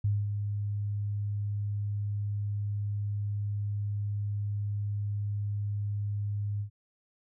sine tone with ADSR envelope, 102.7 Hz, G#2, 19 cents flat, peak -23 dBFS, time 0.04-6.7 s, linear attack 7 ms, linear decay 220 ms, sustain -6 dB, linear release 94 ms, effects none

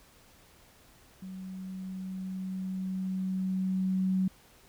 sine tone with level ramp, 187.9 Hz, F#3, 27 cents sharp, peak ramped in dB -39 to -24 dBFS, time 1.22-4.28 s, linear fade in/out 5 ms, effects pink hiss -59 dBFS RMS until 4.68 s

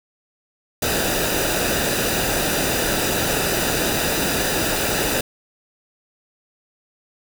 pink noise with comb filter, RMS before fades -21 dBFS, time 0.82-5.21 s, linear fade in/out 5 ms, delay 0.92 ms, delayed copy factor -0.6, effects none

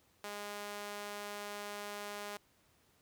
sawtooth tone with high-pass filter, 205.5 Hz, G#3, 18 cents flat, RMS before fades -44 dBFS, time 0.24-2.37 s, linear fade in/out 2 ms, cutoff 550 Hz, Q 0.74, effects pink hiss -70 dBFS RMS until 3.01 s + high-pass 60 Hz 12 dB/octave

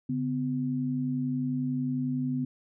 sine tone pair together, 142.1 / 253.2 Hz, C#3 / B3, +43 / +43 cents, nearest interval minor seventh, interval 1000 cents, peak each -32 / -28 dBFS, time 0.09-2.45 s, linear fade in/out 5 ms, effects none

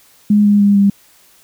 sine tone with pitch steps, 207.7 / 205 / 202.3 / 199.58 Hz, G#3 / G#3 / G#3 / G3, 0 / -22 / -45 / +31 cents, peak -7 dBFS, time 0.3-0.9 s, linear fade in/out 5 ms, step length 150 ms, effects white hiss -49 dBFS RMS until 1.43 s

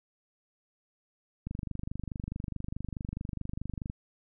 click train, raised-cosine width 5 ms, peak -23 dBFS, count 61, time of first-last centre 1.47-3.899 s, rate 24.7 Hz, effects none

